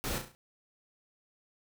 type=noise with echo; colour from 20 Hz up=pink; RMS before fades=-35 dBFS; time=0.04-0.18 s; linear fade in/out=0 ms; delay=34 ms; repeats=5; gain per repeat=-6 dB; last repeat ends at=0.35 s; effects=none